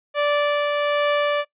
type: tone with tremolo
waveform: sawtooth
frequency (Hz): 584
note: D5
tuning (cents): -10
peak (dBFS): -13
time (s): 0.14-1.45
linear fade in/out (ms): 50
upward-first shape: triangle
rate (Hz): 1.3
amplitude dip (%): 30
effects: noise-tail reverb RT60 0.1 s tail -19 dB re dry + resampled to 8000 Hz